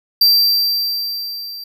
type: tone with level ramp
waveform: square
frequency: 4699 Hz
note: D8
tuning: in tune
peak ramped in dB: -8 to -29 dBFS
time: 0.21-1.64 s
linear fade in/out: 5 ms
effects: none